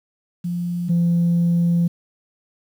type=tone pair in turn; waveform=sine; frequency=174.61 / 171.31 Hz; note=F3 / F3; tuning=0 / -33 cents; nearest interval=unison; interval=33 cents; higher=first; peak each=-21 / -13 dBFS; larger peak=second; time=0.44-0.89 / 0.89-1.88 s; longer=second; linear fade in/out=10 ms; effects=tanh soft clip ceiling -12 dBFS + 8-bit